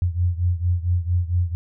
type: beating tone pair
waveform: sine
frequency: 86.8 / 91.2 Hz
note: F2 / F#2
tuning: -10 / -24 cents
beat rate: 4.4 Hz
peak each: -20 / -23 dBFS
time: 0.02-1.55 s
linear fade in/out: 0 ms
effects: none